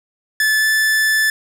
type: tone with pitch glide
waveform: 45% pulse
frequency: 1738 to 1748.1 Hz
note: A6 to A6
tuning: -22 to -12 cents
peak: -13 dBFS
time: 0.4-1.3 s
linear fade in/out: 2 ms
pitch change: +10 cents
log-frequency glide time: 0.59-0.65 s
effects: none